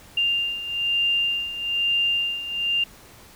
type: beating tone pair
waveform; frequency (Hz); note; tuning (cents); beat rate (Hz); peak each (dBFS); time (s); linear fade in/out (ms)
sine; 2794 / 2795.1; F7 / F7; 0 / +1; 1.1; -27 / -22; 0.17-2.84; 5
effects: pink hiss -48 dBFS RMS until 3.35 s